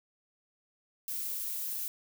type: noise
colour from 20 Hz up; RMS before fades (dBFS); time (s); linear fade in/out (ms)
violet; -36; 1.08-1.88; 0
effects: none